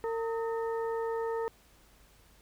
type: harmonic tone with a mistuned harmonic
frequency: 455.5 Hz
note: A#4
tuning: 40 cents flat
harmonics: 1 / 2 / 3 / 4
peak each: -31 / -38 / -44 / -47 dBFS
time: 0.04-1.48 s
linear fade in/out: 0 ms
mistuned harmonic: 3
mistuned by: -130 cents
effects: added 50 Hz sine -62 dBFS peak until 2.41 s + pink hiss -62 dBFS RMS until 2.41 s